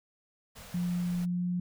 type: band-stop noise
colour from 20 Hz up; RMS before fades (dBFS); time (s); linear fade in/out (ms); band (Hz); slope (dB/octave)
pink; -48; 0.55-1.26; 20; 240 to 430; 96
type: tone with pitch glide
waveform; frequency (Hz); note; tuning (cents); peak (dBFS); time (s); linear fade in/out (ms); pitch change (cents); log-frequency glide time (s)
sine; 176.5 to 178.04; F3 to F3; +19 to +34; -28; 0.74-1.6; 5; +15; 1.21-1.45
effects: none